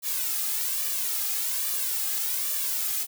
blue noise with flanger, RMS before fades -28 dBFS, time 0.02-3.07 s, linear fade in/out 50 ms, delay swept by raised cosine 1.7 to 2.43 ms, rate 1.2 Hz, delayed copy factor +0.9, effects none

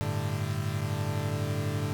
40% pulse chord, G suspended second, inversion none, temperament equal, 98 / 110 / 146.83 Hz, G2 / A2 / D3, 0 / 0 / 0 cents, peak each -32 dBFS, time 0.01-1.93 s, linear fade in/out 0 ms, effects none

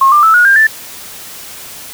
sine tone with pitch steps, 1079 / 1190.3 / 1313.1 / 1448.6 / 1598.1 / 1763 Hz, C#6 / D6 / E6 / F#6 / G6 / A6, -47 / +23 / -7 / -37 / +33 / +3 cents, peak -4 dBFS, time 0.01-0.67 s, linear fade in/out 5 ms, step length 110 ms, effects white hiss -30 dBFS RMS until 1.93 s

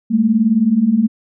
sine beating tone pair, 206.7 / 225.7 Hz, G#3 / A3, -8 / +44 cents, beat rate 19 Hz, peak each -16 / -12 dBFS, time 0.1-1.08 s, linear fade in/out 20 ms, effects none

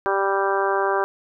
harmonic tone, 196 Hz, G3, in tune, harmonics 2 / 3 / 4 / 5 / 6 / 7 / 8, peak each -23 / -27 / -26 / -26 / -27 / -32 / -28 dBFS, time 0.06-1.04 s, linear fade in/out 0 ms, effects none

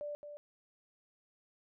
sine tone with echo, 587.3 Hz, D5, in tune, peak -38 dBFS, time 0.01-0.15 s, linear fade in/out 0 ms, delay 220 ms, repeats 1, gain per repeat -7 dB, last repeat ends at 0.37 s, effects none

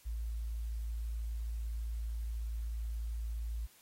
sine tone, 56.1 Hz, A1, 34 cents sharp, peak -35 dBFS, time 0.05-3.67 s, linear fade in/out 20 ms, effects white hiss -63 dBFS RMS until 3.81 s + AAC 48 kbps

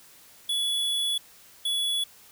square tone pair in turn, 3409 / 3397 Hz, G#7 / G#7, +45 / +38 cents, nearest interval unison, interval 7 cents, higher first, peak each -25 dBFS, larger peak neither, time 0.49-1.18 / 1.65-2.04 s, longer first, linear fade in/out 5 ms, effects white hiss -53 dBFS RMS until 2.31 s

